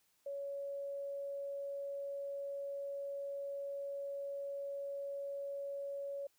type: tone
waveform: sine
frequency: 560 Hz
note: C#5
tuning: 18 cents sharp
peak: -39 dBFS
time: 0.26-6.27 s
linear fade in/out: 5 ms
effects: white hiss -75 dBFS RMS until 6.38 s